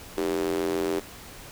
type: tone with high-pass filter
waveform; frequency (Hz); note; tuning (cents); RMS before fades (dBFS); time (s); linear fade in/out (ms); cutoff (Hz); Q
square; 43.65; F1; 0; -27; 0.17-1; 10; 360; 5.6
effects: pink hiss -44 dBFS RMS until 1.51 s